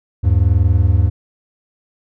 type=tone pair together; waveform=triangle; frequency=79.14 / 100 Hz; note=D#2 / G2; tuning=+30 / +35 cents; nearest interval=major third; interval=405 cents; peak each=-11 dBFS; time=0.23-1.1 s; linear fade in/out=20 ms; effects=none